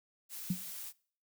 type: noise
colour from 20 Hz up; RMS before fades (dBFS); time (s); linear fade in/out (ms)
blue; -44; 0.29-0.93; 50
type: tone with exponential decay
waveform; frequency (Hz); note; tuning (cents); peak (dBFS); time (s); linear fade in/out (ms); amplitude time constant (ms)
sine; 182.1; F#3; -27; -26; 0.5-0.64; 5; 29
effects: noise-tail reverb RT60 0.5 s tail -23 dB re dry